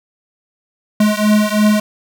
square beating tone pair, 210.1 / 213.1 Hz, G#3 / G#3, +20 / +45 cents, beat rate 3 Hz, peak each -14 / -15 dBFS, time 1-1.8 s, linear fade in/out 5 ms, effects none

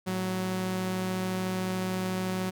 sawtooth tone pair together, 109.72 / 185.7 Hz, A2 / F#3, -4 / +7 cents, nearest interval major sixth, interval 911 cents, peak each -34 / -25 dBFS, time 0.06-2.51 s, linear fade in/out 20 ms, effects none

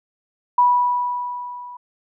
sine tone with level ramp, 980 Hz, B5, 14 cents flat, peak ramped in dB -10 to -34 dBFS, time 0.58-1.77 s, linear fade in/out 5 ms, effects none

